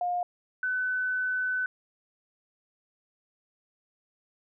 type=tone pair in turn; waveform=sine; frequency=711 / 1506.6 Hz; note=F5 / F#6; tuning=+31 / +31 cents; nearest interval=octave + minor second; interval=1300 cents; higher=second; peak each=-26 dBFS; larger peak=neither; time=0.01-0.23 / 0.63-1.66 s; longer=second; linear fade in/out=2 ms; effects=none